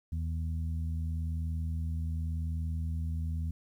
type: harmonic tone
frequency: 80.9 Hz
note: E2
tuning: 32 cents flat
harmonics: 1 / 2 / 3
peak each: -31 / -40 / -47 dBFS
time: 0.12-3.51 s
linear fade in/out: 5 ms
effects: 11-bit